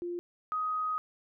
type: tone pair in turn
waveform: sine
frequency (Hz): 349.2 / 1254.5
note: F4 / D#6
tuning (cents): 0 / +14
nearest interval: octave + minor seventh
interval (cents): 2214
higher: second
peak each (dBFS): -33 / -29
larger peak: second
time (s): 0.02-0.19 / 0.52-0.98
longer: second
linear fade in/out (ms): 0
effects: none